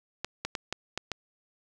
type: clicks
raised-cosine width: 0.2 ms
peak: -14 dBFS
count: 6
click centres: 0.246 / 0.45 / 0.552 / 0.726 / 0.976 / 1.117 s
effects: none